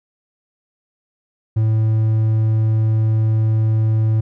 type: tone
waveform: triangle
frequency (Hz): 110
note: A2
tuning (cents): 0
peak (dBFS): -11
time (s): 1.56-4.21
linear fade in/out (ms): 10
effects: none